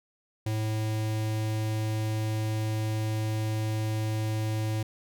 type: tone with notch filter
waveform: square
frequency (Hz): 108.9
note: A2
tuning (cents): -17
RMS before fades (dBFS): -29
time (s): 0.46-4.83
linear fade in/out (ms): 5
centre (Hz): 1300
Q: 2
effects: none